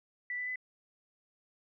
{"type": "tone with pitch steps", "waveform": "sine", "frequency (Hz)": [1971, 1989.3, 2008], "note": ["B6", "B6", "B6"], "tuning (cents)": [-4, 12, 28], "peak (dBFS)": -34, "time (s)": [0.3, 0.558], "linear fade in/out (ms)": 2, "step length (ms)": 86, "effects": []}